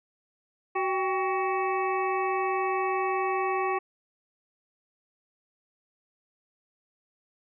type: harmonic tone with a mistuned harmonic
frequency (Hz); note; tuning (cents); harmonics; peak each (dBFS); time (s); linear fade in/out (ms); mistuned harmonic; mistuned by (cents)
374.6; F#4; +21; 1 / 2 / 3 / 5 / 6 / 7; -29 / -30 / -30 / -38 / -39 / -39; 0.75-3.79; 10; 2; +86
effects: none